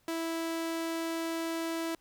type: tone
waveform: sawtooth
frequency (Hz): 329.1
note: E4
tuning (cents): -3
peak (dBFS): -28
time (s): 0.08-1.95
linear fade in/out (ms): 2
effects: pink hiss -69 dBFS RMS until 2 s